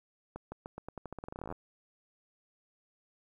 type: accelerating click train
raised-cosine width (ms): 1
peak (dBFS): -27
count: 22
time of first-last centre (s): 0.36-1.525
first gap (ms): 160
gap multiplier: 0.87
effects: 11-bit